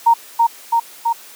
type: tone with echo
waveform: sine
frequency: 927 Hz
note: A#5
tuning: 10 cents flat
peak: -7 dBFS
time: 0.06-0.14 s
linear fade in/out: 10 ms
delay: 330 ms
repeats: 3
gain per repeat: -2 dB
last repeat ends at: 1.13 s
effects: white hiss -40 dBFS RMS until 1.35 s + high-pass 300 Hz 12 dB/octave